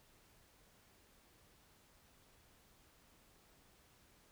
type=silence; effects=pink hiss -68 dBFS RMS until 4.31 s